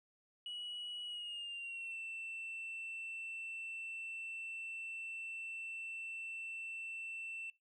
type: tone with pitch glide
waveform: sine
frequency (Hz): 2923 to 2680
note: F#7 to E7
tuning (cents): -22 to +28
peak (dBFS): -40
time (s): 0.46-7.5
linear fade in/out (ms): 2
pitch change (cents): -150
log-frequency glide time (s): 1.06-1.97
effects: noise-tail reverb RT60 0.2 s tail -23 dB re dry + tanh soft clip ceiling -40 dBFS